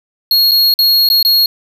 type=tone with dropouts; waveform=square; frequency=4300 Hz; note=C8; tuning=47 cents sharp; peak=-8 dBFS; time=0.31-1.46 s; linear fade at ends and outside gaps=2 ms; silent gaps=0.512-0.516 / 0.74-0.789 / 1.089-1.1 / 1.228-1.249 s; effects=none